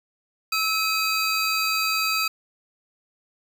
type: tone cluster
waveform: square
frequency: 1305 / 2530 / 4699 Hz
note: E6 / D#7 / D8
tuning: -18 / +28 / 0 cents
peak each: -27 / -26 / -27 dBFS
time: 0.52-2.28 s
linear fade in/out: 5 ms
effects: none